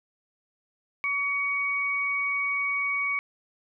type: tone pair together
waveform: sine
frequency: 1135 / 2244 Hz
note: C#6 / C#7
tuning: +41 / +21 cents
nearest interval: octave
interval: 1180 cents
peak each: -33 / -25 dBFS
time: 1.04-3.19 s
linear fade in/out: 0 ms
effects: none